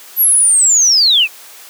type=linear sweep; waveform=sine; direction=down; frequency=11940 to 2403 Hz; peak=-7 dBFS; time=0.16-1.28 s; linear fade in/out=50 ms; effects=white hiss -37 dBFS RMS until 1.69 s + high-pass 400 Hz 12 dB/octave